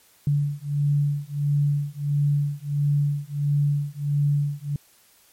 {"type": "beating tone pair", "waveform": "sine", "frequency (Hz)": [143.7, 145.2], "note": ["D3", "D3"], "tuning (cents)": [-37, -19], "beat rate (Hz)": 1.5, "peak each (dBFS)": -23, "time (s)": [0.27, 4.76], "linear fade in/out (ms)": 2, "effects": ["white hiss -57 dBFS RMS until 5.32 s", "MP3 64 kbps"]}